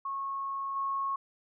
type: tone with level steps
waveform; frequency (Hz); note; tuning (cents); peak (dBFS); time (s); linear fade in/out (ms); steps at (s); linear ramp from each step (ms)
sine; 1095; C#6; -22; -32 / -29; 0.05-1.16; 5; 0.75; 20
effects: none